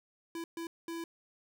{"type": "tone bursts at uneven times", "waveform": "square", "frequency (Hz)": 333.3, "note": "E4", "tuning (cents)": 19, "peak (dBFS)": -38, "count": 3, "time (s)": [[0.35, 0.44], [0.57, 0.67], [0.88, 1.04]], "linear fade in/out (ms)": 2, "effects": []}